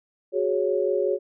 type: chord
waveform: sine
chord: F# suspended second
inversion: none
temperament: equal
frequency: 370 / 415.3 / 554.4 Hz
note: F#4 / G#4 / C#5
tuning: 0 / 0 / 0 cents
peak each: -25 dBFS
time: 0.32-1.19 s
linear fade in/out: 50 ms
effects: none